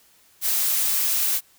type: noise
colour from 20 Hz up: blue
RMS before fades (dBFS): -22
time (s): 0.41-1.41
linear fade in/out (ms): 50
effects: white hiss -57 dBFS RMS until 1.58 s